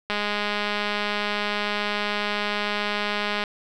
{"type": "click train", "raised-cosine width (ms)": 0.3, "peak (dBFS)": -10, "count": 692, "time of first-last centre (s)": [0.1, 3.438], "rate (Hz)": 207, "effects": []}